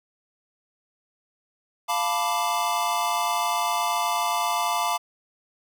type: chord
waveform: square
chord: B half-diminished seventh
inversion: second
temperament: equal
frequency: 698.5 / 880 / 987.8 / 1174.7 Hz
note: F5 / A5 / B5 / D6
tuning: 0 / 0 / 0 / 0 cents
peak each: -29 dBFS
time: 1.88-4.98 s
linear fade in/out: 20 ms
effects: none